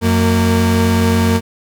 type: tone pair together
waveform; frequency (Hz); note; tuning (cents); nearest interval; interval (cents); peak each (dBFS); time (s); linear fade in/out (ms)
35% pulse; 91.1 / 229.6; F#2 / A#3; -26 / -26; octave + major third; 1600; -12; 0.01-1.41; 50
effects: none